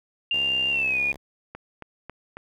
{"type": "tone with pitch glide", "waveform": "sine", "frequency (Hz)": [2794, 2446], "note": ["F7", "D#7"], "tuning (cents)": [0, -30], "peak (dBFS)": -21, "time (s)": [0.31, 1.12], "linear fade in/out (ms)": 2, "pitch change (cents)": -230, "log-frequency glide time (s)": [0.7, 1]}
{"type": "tone with vibrato", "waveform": "5% pulse", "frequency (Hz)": 67.3, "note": "C2", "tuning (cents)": 49, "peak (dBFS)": -28, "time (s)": [0.33, 1.17], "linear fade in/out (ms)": 5, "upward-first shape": "square", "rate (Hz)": 3, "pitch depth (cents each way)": 50}
{"type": "click train", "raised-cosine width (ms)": 0.5, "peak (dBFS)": -22, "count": 4, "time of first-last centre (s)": [1.55, 2.37], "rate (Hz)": 3.66}
{"effects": []}